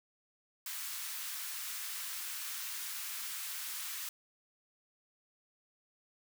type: high-pass noise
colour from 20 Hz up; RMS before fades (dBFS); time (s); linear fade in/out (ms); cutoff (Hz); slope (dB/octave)
white; -41; 0.66-4.09; 2; 1100; 24
effects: none